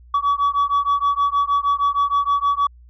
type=beating tone pair; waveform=sine; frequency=1134 / 1140.4 Hz; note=C#6 / C#6; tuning=+39 / +49 cents; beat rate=6.4 Hz; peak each=-17 dBFS; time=0.14-2.67 s; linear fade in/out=5 ms; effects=tanh soft clip ceiling -13 dBFS + added 60 Hz sine -43 dBFS peak until 2.89 s